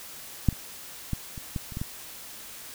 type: clicks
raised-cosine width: 5 ms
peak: -7 / -28 / -15 / -26 / -17 / -28 / -20 / -18 dBFS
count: 8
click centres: 0.487 / 0.527 / 1.133 / 1.378 / 1.562 / 1.722 / 1.771 / 1.815 s
effects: white hiss -43 dBFS RMS until 2.74 s